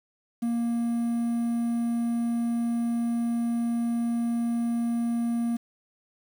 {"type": "tone with quantisation", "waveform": "triangle", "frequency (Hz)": 234.3, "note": "A#3", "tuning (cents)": 9, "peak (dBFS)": -22, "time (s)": [0.42, 5.57], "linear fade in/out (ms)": 10, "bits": 8, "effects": []}